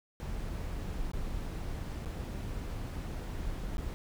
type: noise with dropouts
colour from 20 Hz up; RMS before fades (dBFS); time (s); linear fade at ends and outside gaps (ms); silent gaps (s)
brown; -37; 0.2-3.94; 0; 1.117-1.134 / 2.049-2.058 / 3.77-3.781
effects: none